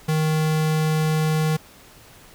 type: tone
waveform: square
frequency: 156.2 Hz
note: D#3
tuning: 7 cents sharp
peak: -19 dBFS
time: 0.08-1.57 s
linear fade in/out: 10 ms
effects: pink hiss -48 dBFS RMS until 2.34 s